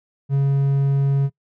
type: tone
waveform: triangle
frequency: 138.59 Hz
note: C#3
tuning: in tune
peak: -13 dBFS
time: 0.29-1.3 s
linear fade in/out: 50 ms
effects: noise-tail reverb RT60 0.1 s tail -23 dB re dry